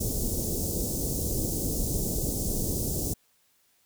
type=band-stop noise; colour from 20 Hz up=pink; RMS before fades=-29 dBFS; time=0-3.14 s; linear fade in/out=10 ms; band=500 to 6100 Hz; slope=24 dB/octave; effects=white hiss -67 dBFS RMS until 3.85 s